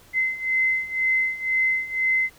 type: beating tone pair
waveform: sine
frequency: 2057 / 2059 Hz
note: C7 / C7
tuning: -30 / -28 cents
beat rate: 2 Hz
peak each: -25 / -22 dBFS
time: 0.13-2.3 s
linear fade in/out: 50 ms
effects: pink hiss -52 dBFS RMS until 2.38 s